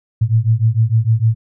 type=beating tone pair; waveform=sine; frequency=109.1 / 115.7 Hz; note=A2 / A#2; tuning=-14 / -13 cents; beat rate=6.6 Hz; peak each=-14 dBFS; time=0.21-1.35 s; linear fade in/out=10 ms; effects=none